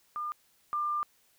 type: tone pair in turn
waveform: sine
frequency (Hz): 1205 / 1195.3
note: D6 / D6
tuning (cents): +44 / +30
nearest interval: unison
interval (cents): 14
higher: first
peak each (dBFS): -32 / -28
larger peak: second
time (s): 0.16-0.32 / 0.73-1.03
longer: second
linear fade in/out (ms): 0
effects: white hiss -67 dBFS RMS until 1.38 s